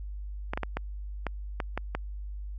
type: clicks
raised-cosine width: 0.5 ms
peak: -15 dBFS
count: 8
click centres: 0.535 / 0.575 / 0.633 / 0.77 / 1.267 / 1.602 / 1.776 / 1.95 s
effects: added 50 Hz sine -35 dBFS peak until 2.58 s